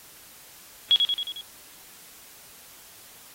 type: tone with echo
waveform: sine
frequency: 3332 Hz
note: G#7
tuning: 5 cents sharp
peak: -14 dBFS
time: 0.91-0.96 s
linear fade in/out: 0 ms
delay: 90 ms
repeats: 5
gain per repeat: -4 dB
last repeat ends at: 1.41 s
effects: white hiss -49 dBFS RMS until 3.34 s + AAC 48 kbps